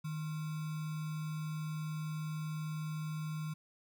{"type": "tone with sample-and-hold", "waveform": "sine", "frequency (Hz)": 155.56, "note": "D#3", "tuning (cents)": 0, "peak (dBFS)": -36, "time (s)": [0.04, 3.54], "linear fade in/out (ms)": 10, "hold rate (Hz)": 1225, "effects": []}